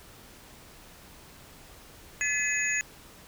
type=tone cluster; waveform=sine; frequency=1720 / 2018 / 2543 / 6740 Hz; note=A6 / B6 / D#7 / G#8; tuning=-40 / +37 / +37 / +25 cents; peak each=-31 dBFS; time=2.21-2.81 s; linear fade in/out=0 ms; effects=pink hiss -51 dBFS RMS until 3.27 s